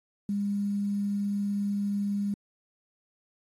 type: tone with quantisation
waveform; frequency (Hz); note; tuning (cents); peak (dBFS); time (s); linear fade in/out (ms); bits
sine; 202.2; G#3; -46; -26; 0.29-2.34; 2; 9
effects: AAC 32 kbps